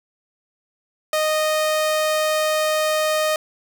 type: tone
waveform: sawtooth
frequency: 619 Hz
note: D#5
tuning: 9 cents flat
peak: -14 dBFS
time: 1.13-3.36 s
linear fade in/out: 2 ms
effects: none